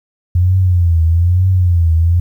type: tone with vibrato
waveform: sine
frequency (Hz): 87.31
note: F2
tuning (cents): 0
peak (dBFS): -8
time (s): 0.35-2.2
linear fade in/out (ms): 5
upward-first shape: triangle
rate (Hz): 1.1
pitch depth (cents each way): 140
effects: 8-bit